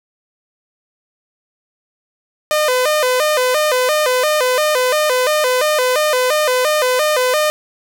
sawtooth tone with vibrato, 554.4 Hz, C#5, in tune, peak -9 dBFS, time 2.51-7.5 s, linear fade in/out 0 ms, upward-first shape square, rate 2.9 Hz, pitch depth 160 cents each way, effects none

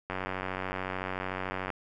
click train, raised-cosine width 0.5 ms, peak -18 dBFS, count 151, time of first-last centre 0.1-1.703 s, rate 93.6 Hz, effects none

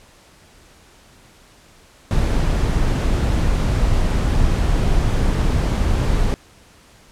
brown noise, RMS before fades -17 dBFS, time 2.11-6.34 s, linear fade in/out 0 ms, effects pink hiss -49 dBFS RMS until 7.11 s + low-pass 10000 Hz 12 dB/octave

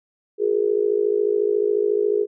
sine tone with amplitude modulation, 415.3 Hz, G#4, in tune, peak -13 dBFS, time 0.38-2.27 s, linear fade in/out 50 ms, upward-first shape sine, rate 54.1 Hz, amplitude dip 90%, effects none

